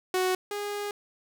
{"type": "tone pair in turn", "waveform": "sawtooth", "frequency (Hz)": [370, 410.7], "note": ["F#4", "G#4"], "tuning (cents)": [0, -19], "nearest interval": "major second", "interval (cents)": 181, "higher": "second", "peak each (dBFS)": [-20, -27], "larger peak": "first", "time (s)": [[0.14, 0.35], [0.51, 0.91]], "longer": "second", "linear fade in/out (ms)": 2, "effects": []}